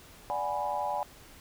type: chord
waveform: sine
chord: G# half-diminished seventh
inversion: second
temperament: equal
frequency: 587.3 / 740 / 830.6 / 987.8 Hz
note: D5 / F#5 / G#5 / B5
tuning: 0 / 0 / 0 / 0 cents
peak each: -36 / -36 / -32 / -36 dBFS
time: 0.3-1.03 s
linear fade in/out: 0 ms
effects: pink hiss -53 dBFS RMS until 1.4 s